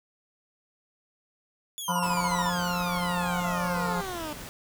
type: exponential sweep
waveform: 15% pulse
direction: down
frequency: 3459 to 293.7 Hz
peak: -27 dBFS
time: 1.78-4.33 s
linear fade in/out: 0 ms
type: tone bursts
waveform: triangle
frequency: 987.8 Hz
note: B5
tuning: in tune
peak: -24 dBFS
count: 9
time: 1.88-2.497 s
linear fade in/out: 2 ms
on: 41 ms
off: 31 ms
type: harmonic tone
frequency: 176.8 Hz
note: F3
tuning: 22 cents sharp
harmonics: 1 / 3 / 4 / 5 / 6 / 7 / 8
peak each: -30 / -37 / -38 / -34 / -35 / -40 / -36 dBFS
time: 1.88-4.02 s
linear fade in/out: 20 ms
type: noise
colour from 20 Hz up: pink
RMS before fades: -41 dBFS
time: 2.03-4.49 s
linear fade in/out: 0 ms
effects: none